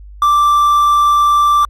triangle tone with quantisation, 1174 Hz, D6, 1 cent flat, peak -6 dBFS, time 0.22-1.65 s, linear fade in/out 2 ms, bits 6, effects added 50 Hz sine -32 dBFS peak until 1.69 s + AAC 48 kbps

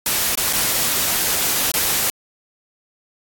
white noise with dropouts, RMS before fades -19 dBFS, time 0.06-2.1 s, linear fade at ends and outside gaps 1 ms, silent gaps 0.352-0.375 / 0.528-0.532 / 1.716-1.739 s, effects AAC 64 kbps

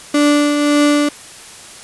35% pulse tone with tremolo, 292.6 Hz, D4, 6 cents flat, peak -7 dBFS, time 0.14-1.09 s, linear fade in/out 5 ms, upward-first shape triangle, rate 1.8 Hz, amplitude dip 45%, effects white hiss -36 dBFS RMS until 1.83 s + resampled to 24000 Hz

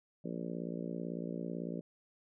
harmonic tone, 58 Hz, A#1, 8 cents flat, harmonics 3 / 4 / 5 / 6 / 7 / 8 / 9 / 10, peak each -41 / -43 / -45 / -47 / -48 / -49 / -50 / -51 dBFS, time 0.24-1.81 s, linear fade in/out 10 ms, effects none

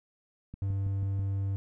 click train, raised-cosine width 5 ms, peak -29 dBFS, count 5, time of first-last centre 0.54-1.193 s, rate 6.13 Hz
triangle tone, 98 Hz, G2, in tune, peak -26 dBFS, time 0.62-1.56 s, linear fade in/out 0 ms
effects none

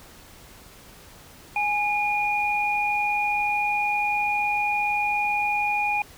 sine tone pair together, 830.6 / 2434 Hz, G#5 / D#7, 0 / -39 cents, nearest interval octave + perfect fifth, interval 1861 cents, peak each -24 dBFS, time 1.56-6.02 s, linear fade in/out 2 ms, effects pink hiss -48 dBFS RMS until 6.17 s

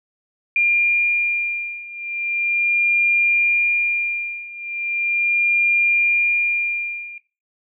sine beating tone pair, 2400 / 2400.38 Hz, D7 / D7, +37 / +37 cents, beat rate 0.38 Hz, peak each -19 / -21 dBFS, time 0.56-7.18 s, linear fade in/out 2 ms, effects noise-tail reverb RT60 0.3 s tail -17 dB re dry

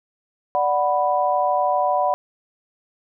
sine chord, B minor, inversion first, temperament equal, 587.3 / 740 / 987.8 Hz, D5 / F#5 / B5, 0 / 0 / 0 cents, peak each -22 / -20 / -22 dBFS, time 0.55-2.14 s, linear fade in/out 0 ms, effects none

